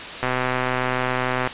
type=click train; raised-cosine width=0.5 ms; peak=-7 dBFS; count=159; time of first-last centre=0.23-1.474 s; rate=127 Hz; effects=white hiss -32 dBFS RMS until 1.53 s + resampled to 8000 Hz

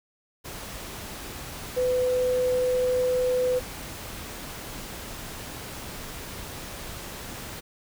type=tone in noise; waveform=sine; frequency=503 Hz; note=B4; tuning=32 cents sharp; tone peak=-21 dBFS; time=1.76-3.6 s; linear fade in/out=20 ms; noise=pink; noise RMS=-38 dBFS; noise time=0.44-7.61 s; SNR=+14 dB; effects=none

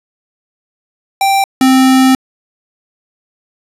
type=tone pair in turn; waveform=square; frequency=784 / 261.6 Hz; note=G5 / C4; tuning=0 / 0 cents; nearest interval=octave + perfect fifth; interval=1900 cents; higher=first; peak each=-9 / -6 dBFS; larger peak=second; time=1.21-1.44 / 1.61-2.15 s; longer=second; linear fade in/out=2 ms; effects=resampled to 32000 Hz + 7-bit

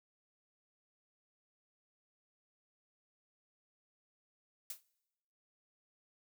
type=noise with exponential decay; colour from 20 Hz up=blue; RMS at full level=-39 dBFS; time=4.7-4.83 s; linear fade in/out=2 ms; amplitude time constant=27 ms; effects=noise-tail reverb RT60 1.0 s tail -24 dB re dry

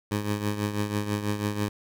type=tone with tremolo; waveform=15% pulse; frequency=103.83 Hz; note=G#2; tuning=in tune; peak=-17 dBFS; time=0.11-1.69 s; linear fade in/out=5 ms; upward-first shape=triangle; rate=6.1 Hz; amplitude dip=70%; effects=none

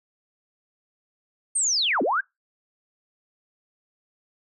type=linear two-way sweep; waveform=sine; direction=down then up; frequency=8900 to 222.1 to 1671 Hz; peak=-20 dBFS; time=1.55-2.21 s; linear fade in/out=10 ms; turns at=2.02 s; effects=noise-tail reverb RT60 0.2 s tail -26 dB re dry

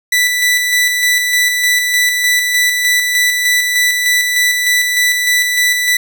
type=tone with tremolo; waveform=sawtooth; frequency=1976 Hz; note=B6; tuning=in tune; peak=-6 dBFS; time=0.12-5.97 s; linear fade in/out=5 ms; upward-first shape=square; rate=3.3 Hz; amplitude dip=35%; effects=none

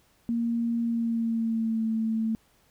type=tone with pitch glide; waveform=sine; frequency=233.1 to 222.6 Hz; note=A#3 to A3; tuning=0 to +20 cents; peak=-24 dBFS; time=0.29-2.35 s; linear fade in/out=0 ms; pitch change=-80 cents; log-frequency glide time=0.82-1.86 s; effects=pink hiss -64 dBFS RMS until 2.7 s

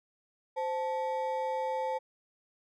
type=ring-modulated tone; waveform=triangle; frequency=698.5 Hz; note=F5; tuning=in tune; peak=-25 dBFS; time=0.56-1.99 s; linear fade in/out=20 ms; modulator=178 Hz; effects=none

